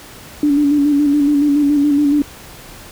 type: tone with vibrato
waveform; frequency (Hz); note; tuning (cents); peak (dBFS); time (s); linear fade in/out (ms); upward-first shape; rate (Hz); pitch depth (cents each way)
sine; 289.3; D4; -26; -10; 0.43-2.22; 2; square; 7.1; 36
effects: pink hiss -37 dBFS RMS until 2.91 s